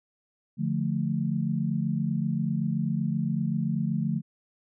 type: chord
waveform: sine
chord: D minor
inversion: none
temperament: equal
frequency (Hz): 146.83 / 174.61 / 220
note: D3 / F3 / A3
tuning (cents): 0 / 0 / 0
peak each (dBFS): -29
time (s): 0.57-4.22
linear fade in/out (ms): 50
effects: none